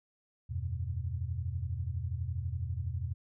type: chord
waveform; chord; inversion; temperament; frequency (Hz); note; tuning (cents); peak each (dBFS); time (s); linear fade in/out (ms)
sine; E suspended second; none; equal with one note detuned; 82.41 / 94.55 / 123.47; E2 / F#2 / B2; 0 / +38 / 0; -36 / -37 / -38; 0.49-3.14; 20
effects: none